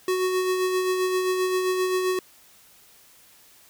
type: tone with tremolo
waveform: square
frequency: 370 Hz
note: F#4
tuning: in tune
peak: -21 dBFS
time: 0.08-2.19 s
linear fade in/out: 2 ms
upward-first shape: sine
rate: 7.6 Hz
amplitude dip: 35%
effects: white hiss -54 dBFS RMS until 3.69 s